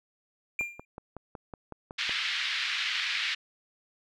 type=tone with exponential decay; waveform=triangle; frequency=2391 Hz; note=D7; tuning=30 cents sharp; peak=-23 dBFS; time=0.59-0.85 s; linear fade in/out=2 ms; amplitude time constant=55 ms
type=click train; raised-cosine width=1 ms; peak=-26 dBFS; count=9; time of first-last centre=0.61-2.094 s; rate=5.39 Hz
type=band-pass noise; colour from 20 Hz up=pink; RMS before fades=-31 dBFS; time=1.98-3.35 s; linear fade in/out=10 ms; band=1800 to 4100 Hz; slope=24 dB/octave
effects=none